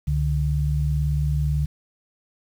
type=tone pair together; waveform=sine; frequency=68.7 / 146.83 Hz; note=C#2 / D3; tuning=-15 / 0 cents; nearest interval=octave + minor second; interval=1315 cents; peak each=-22 dBFS; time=0.07-1.66 s; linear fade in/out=10 ms; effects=8-bit